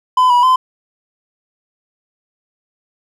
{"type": "tone with pitch steps", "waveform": "triangle", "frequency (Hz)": [1012, 974, 1026], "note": ["B5", "B5", "C6"], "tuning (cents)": [42, -24, -34], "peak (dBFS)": -6, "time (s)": [0.17, 0.56], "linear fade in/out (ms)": 5, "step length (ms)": 130, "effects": []}